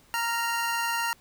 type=tone pair together; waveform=25% pulse; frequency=932 / 1388 Hz; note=A#5 / F6; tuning=-1 / -11 cents; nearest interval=perfect fifth; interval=690 cents; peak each=-24 / -27 dBFS; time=0.14-1.13 s; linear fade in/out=0 ms; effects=pink hiss -59 dBFS RMS until 1.2 s